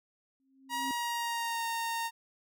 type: tone with exponential growth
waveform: sine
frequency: 267.4 Hz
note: C4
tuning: 38 cents sharp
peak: -34 dBFS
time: 0.4-0.91 s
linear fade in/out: 0 ms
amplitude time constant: 110 ms
type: tone with pitch glide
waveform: sawtooth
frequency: 954 to 921 Hz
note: A#5 to A#5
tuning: +40 to -21 cents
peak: -28 dBFS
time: 0.69-2.11 s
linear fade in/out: 50 ms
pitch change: -61 cents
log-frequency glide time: 0.91-1.66 s
effects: none